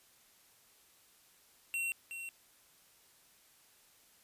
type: tone with echo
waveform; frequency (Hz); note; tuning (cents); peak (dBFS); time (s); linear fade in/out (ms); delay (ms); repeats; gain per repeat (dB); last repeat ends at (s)
square; 2728; F7; -41; -34; 1.74-1.92; 0; 370; 1; -8; 2.29
effects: white hiss -65 dBFS RMS until 4.23 s + resampled to 32000 Hz